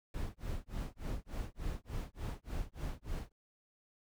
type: noise with tremolo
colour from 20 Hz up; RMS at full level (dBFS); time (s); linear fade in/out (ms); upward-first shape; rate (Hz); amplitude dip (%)
brown; -37; 0.14-3.32; 2; sine; 3.4; 100
effects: none